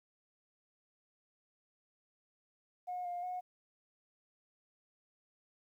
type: tone with pitch steps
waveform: sine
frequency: 722 / 706 / 727 Hz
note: F#5 / F5 / F#5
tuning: -43 / +19 / -31 cents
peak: -36 dBFS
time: 2.87-3.41 s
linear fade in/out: 20 ms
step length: 180 ms
effects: tanh soft clip ceiling -33 dBFS + 12-bit